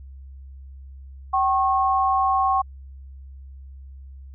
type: tone pair together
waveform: sine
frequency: 769.3 / 1088 Hz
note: G5 / C#6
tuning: -33 / -33 cents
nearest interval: tritone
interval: 600 cents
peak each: -20 dBFS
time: 1.33-2.62 s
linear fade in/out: 10 ms
effects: added 67 Hz sine -38 dBFS peak until 4.34 s